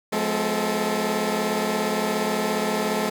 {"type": "tone cluster", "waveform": "15% pulse", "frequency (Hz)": [177.3, 212, 255.2, 441.1], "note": ["F3", "G#3", "C4", "A4"], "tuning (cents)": [26, 36, -43, 4], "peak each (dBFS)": [-25, -18, -24, -23], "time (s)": [0.12, 3.1], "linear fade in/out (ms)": 10, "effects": []}